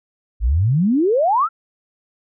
sine exponential sweep, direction up, 49.8 to 1400 Hz, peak -13 dBFS, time 0.4-1.49 s, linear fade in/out 50 ms, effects none

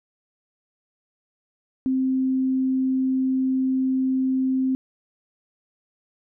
sine tone, 261.6 Hz, C4, in tune, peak -19 dBFS, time 1.86-4.75 s, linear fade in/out 0 ms, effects none

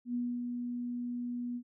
sine tone with ADSR envelope, 242.9 Hz, B3, 29 cents flat, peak -30 dBFS, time 0.05-1.63 s, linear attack 94 ms, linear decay 260 ms, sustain -4 dB, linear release 70 ms, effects none

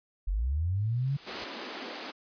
sine linear sweep, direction up, 41.55 to 144.1 Hz, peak -26 dBFS, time 0.27-1.17 s, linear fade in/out 10 ms
white noise with exponential growth, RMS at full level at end -35 dBFS, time 0.75-1.44 s, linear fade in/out 1 ms, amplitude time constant 150 ms
pink high-pass noise, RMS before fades -39 dBFS, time 1.26-2.12 s, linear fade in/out 20 ms, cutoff 220 Hz, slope 48 dB/octave
effects resampled to 11025 Hz

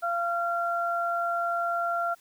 sine tone pair together, 687.9 / 1375 Hz, F5 / F6, -26 / -27 cents, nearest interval octave, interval 1199 cents, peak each -28 dBFS, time 0.02-2.15 s, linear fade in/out 20 ms, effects white hiss -60 dBFS RMS until 2.2 s

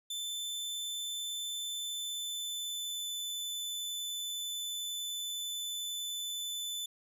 sawtooth tone with pitch glide, 3531 to 3509 Hz, A7 to A7, +5 to -5 cents, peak -33 dBFS, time 0.1-6.86 s, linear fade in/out 5 ms, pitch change -10 cents, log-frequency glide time 1.62-3.17 s, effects none

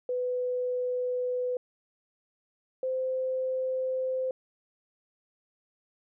sine tone pair in turn, 498.6 / 517.8 Hz, B4 / C5, +16 / -18 cents, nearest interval minor second, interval 66 cents, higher second, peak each -27 dBFS, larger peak neither, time 0.09-1.57 / 2.83-4.31 s, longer neither, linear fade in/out 2 ms, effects none

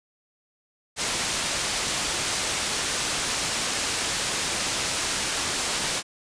white low-pass noise, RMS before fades -27 dBFS, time 0.96-6.03 s, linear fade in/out 50 ms, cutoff 8000 Hz, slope 12 dB/octave, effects resampled to 22050 Hz

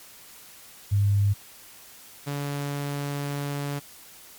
sine / sawtooth tone pair in turn, 101 / 142.84 Hz, G#2 / D3, -48 / -48 cents, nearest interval tritone, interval 600 cents, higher second, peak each -18 / -24 dBFS, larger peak first, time 0.91-1.34 / 2.26-3.8 s, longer second, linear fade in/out 20 ms, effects white hiss -48 dBFS RMS until 4.38 s + MP3 96 kbps

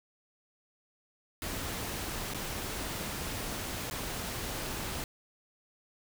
pink noise with dropouts, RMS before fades -37 dBFS, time 1.42-5.04 s, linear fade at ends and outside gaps 1 ms, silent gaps 2.337-2.345 / 3.9-3.91 s, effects none

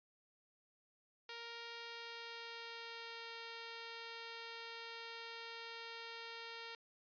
5% pulse tone with pitch glide, 466.2 to 460.6 Hz, A#4 to A#4, 0 to -21 cents, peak -35 dBFS, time 1.29-6.75 s, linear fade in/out 2 ms, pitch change -21 cents, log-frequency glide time 1.75-3.34 s, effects resampled to 11025 Hz

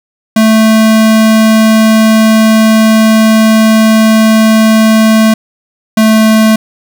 square tone pair in turn, 220 / 219 Hz, A3 / A3, 0 / -8 cents, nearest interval unison, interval 8 cents, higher first, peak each -4 dBFS, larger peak neither, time 0.36-5.34 / 5.97-6.56 s, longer first, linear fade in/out 5 ms, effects none

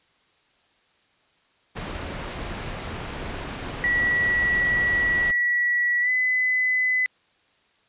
pink low-pass noise, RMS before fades -33 dBFS, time 1.75-5.32 s, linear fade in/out 20 ms, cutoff 3200 Hz, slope 12 dB/octave
sine tone with pitch glide, 1938 to 2012 Hz, B6 to B6, -33 to +32 cents, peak -19 dBFS, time 3.84-7.06 s, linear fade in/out 0 ms, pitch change +65 cents, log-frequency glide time 6.01-6.1 s
effects white hiss -63 dBFS RMS until 7.88 s + resampled to 8000 Hz

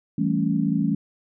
sine chord, A dominant seventh, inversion second, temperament equal, 164.81 / 196 / 220 / 277.2 Hz, E3 / G3 / A3 / C#4, 0 / 0 / 0 / 0 cents, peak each -25 dBFS, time 0.18-0.95 s, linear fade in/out 5 ms, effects none

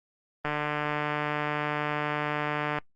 click train, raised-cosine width 0.5 ms, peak -14 dBFS, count 349, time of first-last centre 0.45-2.786 s, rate 149 Hz, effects noise-tail reverb RT60 0.1 s tail -23 dB re dry + Opus 24 kbps

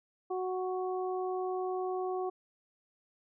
harmonic tone, 370 Hz, F#4, in tune, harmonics 1 / 2 / 3, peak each -33 / -37 / -43 dBFS, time 0.3-2.3 s, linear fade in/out 10 ms, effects none

